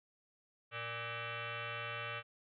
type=tone with frequency modulation; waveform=sine; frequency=587.3 Hz; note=D5; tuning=in tune; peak=-39 dBFS; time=0.71-2.23 s; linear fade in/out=50 ms; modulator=351 Hz; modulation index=7.1; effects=none